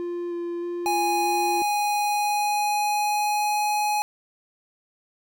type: tone with vibrato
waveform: triangle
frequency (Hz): 346.6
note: F4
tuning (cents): -13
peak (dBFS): -25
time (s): 0-1.62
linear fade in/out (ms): 0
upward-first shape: square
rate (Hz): 1.6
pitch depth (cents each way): 9
type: tone with pitch glide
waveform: square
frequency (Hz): 828 to 837.6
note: G#5 to G#5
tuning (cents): -5 to +15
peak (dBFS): -22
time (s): 0.86-4.02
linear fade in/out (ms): 0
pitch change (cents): +20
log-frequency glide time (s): 2.03-3.65
effects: none